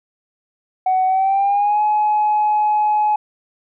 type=tone with pitch glide; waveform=sine; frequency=749 to 845.6 Hz; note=F#5 to G#5; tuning=+21 to +31 cents; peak=-12 dBFS; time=0.86-3.16 s; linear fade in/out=5 ms; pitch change=+210 cents; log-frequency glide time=1.06-1.82 s; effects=tanh soft clip ceiling -10 dBFS